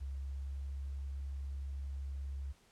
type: tone with pitch glide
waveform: sine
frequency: 68 to 68.75 Hz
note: C#2 to C#2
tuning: -33 to -14 cents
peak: -38 dBFS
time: 0-2.53 s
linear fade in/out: 20 ms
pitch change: +19 cents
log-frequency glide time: 0.11-0.59 s
effects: pink hiss -67 dBFS RMS until 2.71 s + low-pass 10000 Hz 12 dB/octave